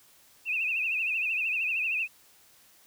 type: tone with vibrato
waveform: sine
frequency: 2588 Hz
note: E7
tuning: 32 cents flat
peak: -26 dBFS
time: 0.45-2.08 s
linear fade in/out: 50 ms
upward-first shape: triangle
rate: 13 Hz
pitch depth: 120 cents each way
effects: white hiss -59 dBFS RMS until 2.86 s